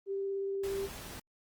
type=tone with vibrato; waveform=sine; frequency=392.8 Hz; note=G4; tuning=4 cents sharp; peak=-32 dBFS; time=0.06-0.89 s; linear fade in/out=50 ms; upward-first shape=sine; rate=17 Hz; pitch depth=8 cents each way
type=noise; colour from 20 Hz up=pink; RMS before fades=-45 dBFS; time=0.63-1.2 s; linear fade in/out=10 ms
effects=Opus 24 kbps